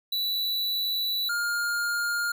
square tone pair in turn, 3951 / 1411.9 Hz, B7 / F6, 0 / +18 cents, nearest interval octave + tritone, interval 1782 cents, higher first, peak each -26 dBFS, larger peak neither, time 0.12-1.29 / 1.29-2.32 s, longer first, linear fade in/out 5 ms, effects none

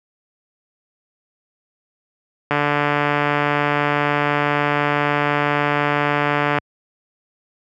click train, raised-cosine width 0.5 ms, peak -3 dBFS, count 596, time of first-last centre 2.51-6.585 s, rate 146 Hz, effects high-pass 80 Hz 12 dB/octave

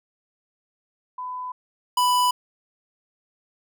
sine / square tone pair in turn, 1003 / 991.5 Hz, B5 / B5, +26 / +7 cents, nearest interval unison, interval 19 cents, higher first, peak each -29 / -18 dBFS, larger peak second, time 1.18-1.52 / 1.97-2.31 s, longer neither, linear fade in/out 5 ms, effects none

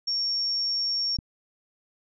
sine tone, 5510 Hz, F8, 24 cents flat, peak -24 dBFS, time 0.07-1.17 s, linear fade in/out 10 ms
click, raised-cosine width 5 ms, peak -20 dBFS, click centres 1.188 s
effects none

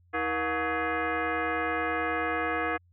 sine tone with frequency modulation, 477.7 Hz, A#4, 42 cents sharp, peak -26 dBFS, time 0.13-2.78 s, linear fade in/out 20 ms, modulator 399 Hz, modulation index 4.1, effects added 88 Hz sine -59 dBFS peak until 2.92 s

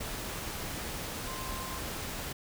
sine tone in noise, 1046.5 Hz, C6, in tune, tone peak -42 dBFS, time 1.27-1.79 s, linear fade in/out 10 ms, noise pink, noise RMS -38 dBFS, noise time 0-2.33 s, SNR -7 dB, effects none

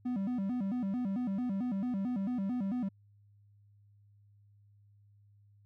triangle tone with vibrato, 220 Hz, A3, in tune, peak -29 dBFS, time 0.05-2.89 s, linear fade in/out 10 ms, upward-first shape square, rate 4.5 Hz, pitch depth 210 cents each way, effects added 102 Hz sine -60 dBFS peak until 5.65 s

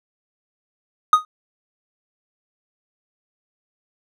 triangle tone with exponential decay, 1244.5 Hz, D#6, in tune, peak -3 dBFS, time 1.13-1.25 s, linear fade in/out 2 ms, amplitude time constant 25 ms, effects none

